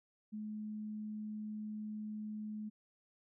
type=tone; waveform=sine; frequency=213.2 Hz; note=G#3; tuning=46 cents sharp; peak=-40 dBFS; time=0.32-2.7 s; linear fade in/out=20 ms; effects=none